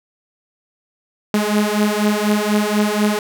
sawtooth beating tone pair, 207.7 / 211.8 Hz, G#3 / G#3, 0 / +34 cents, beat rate 4.1 Hz, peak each -14 dBFS, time 1.34-3.19 s, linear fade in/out 2 ms, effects none

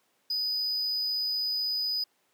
triangle tone, 4978 Hz, D#8, in tune, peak -26 dBFS, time 0.3-2.04 s, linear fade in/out 5 ms, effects pink hiss -70 dBFS RMS until 2.33 s + high-pass 300 Hz 12 dB/octave

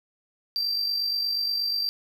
triangle tone with amplitude modulation, 4699 Hz, D8, in tune, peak -21 dBFS, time 0.56-1.89 s, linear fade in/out 0 ms, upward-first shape sine, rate 48.4 Hz, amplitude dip 45%, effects none

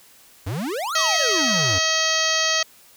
square exponential two-way sweep, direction up then down, 85.1 to 1424 to 85.1 Hz, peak -25 dBFS, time 0.46-1.79 s, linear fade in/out 10 ms, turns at 0.94 s
harmonic tone, 640 Hz, D#5, 49 cents sharp, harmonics 1 / 2 / 3 / 4 / 5 / 6 / 7 / 8 / 9 / 10, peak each -28 / -28 / -25 / -29 / -26 / -31 / -25 / -31 / -29 / -27 dBFS, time 0.95-2.63 s, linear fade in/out 5 ms
effects white hiss -51 dBFS RMS until 2.96 s

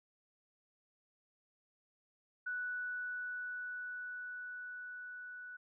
sine tone with level ramp, 1480 Hz, F#6, in tune, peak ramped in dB -36 to -46 dBFS, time 2.46-5.57 s, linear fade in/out 10 ms, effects none

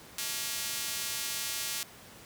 square tone with high-pass filter, 127.1 Hz, C3, 50 cents flat, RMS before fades -35 dBFS, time 0.18-1.83 s, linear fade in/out 2 ms, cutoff 3700 Hz, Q 0.54, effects pink hiss -51 dBFS RMS until 2.25 s + high-pass 80 Hz 12 dB/octave

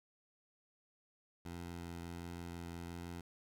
15% pulse tone with vibrato, 85.9 Hz, F2, 28 cents flat, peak -38 dBFS, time 1.45-3.21 s, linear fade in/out 5 ms, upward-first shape triangle, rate 1.4 Hz, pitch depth 13 cents each way, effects none

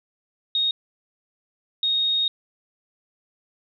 sine tone bursts at uneven times, 3729 Hz, A#7, in tune, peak -19 dBFS, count 2, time 0.55-0.71 / 1.83-2.28 s, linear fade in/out 2 ms, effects none

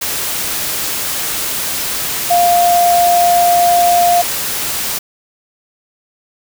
sine tone in noise, 700 Hz, F5, 4 cents sharp, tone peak -8 dBFS, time 2.3-4.22 s, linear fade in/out 10 ms, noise white, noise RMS -19 dBFS, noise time 0.01-4.99 s, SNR +8 dB, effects none

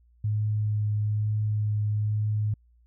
sine tone with vibrato, 105.9 Hz, G#2, 34 cents sharp, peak -23 dBFS, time 0.24-2.54 s, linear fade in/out 5 ms, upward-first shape triangle, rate 1.1 Hz, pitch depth 13 cents each way, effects added 59 Hz sine -57 dBFS peak until 2.86 s

